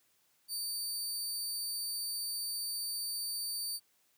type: tone with amplitude modulation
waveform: 20% pulse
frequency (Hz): 4600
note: D8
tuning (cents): -37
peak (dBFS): -27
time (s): 0.48-3.8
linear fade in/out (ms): 50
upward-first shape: sine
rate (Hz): 215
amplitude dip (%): 50
effects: white hiss -72 dBFS RMS until 4.17 s + high-pass 80 Hz 12 dB/octave